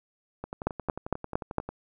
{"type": "two click trains", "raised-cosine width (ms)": 1, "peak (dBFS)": [-21, -11], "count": [15, 5], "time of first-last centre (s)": [[0.44, 1.69], [0.67, 1.583]], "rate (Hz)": [11.2, 4.38], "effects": []}